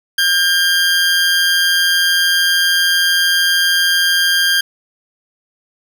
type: tone with amplitude modulation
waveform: 20% pulse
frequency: 1600 Hz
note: G6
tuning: 35 cents sharp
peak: -5 dBFS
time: 0.18-4.61 s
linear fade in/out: 5 ms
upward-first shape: sine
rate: 173 Hz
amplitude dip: 40%
effects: none